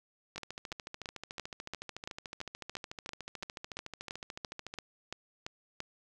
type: two click trains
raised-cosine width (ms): 0.2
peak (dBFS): -24 / -21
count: 61 / 17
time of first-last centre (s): 0.36-4.74 / 0.38-5.804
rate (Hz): 13.7 / 2.95
effects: none